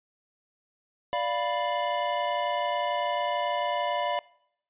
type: chord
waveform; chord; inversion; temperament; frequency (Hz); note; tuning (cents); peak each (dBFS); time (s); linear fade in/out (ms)
square; B diminished; first; equal; 587.3 / 698.5 / 987.8; D5 / F5 / B5; 0 / 0 / 0; -31; 1.13-4.19; 0
effects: noise-tail reverb RT60 0.7 s tail -22 dB re dry + resampled to 8000 Hz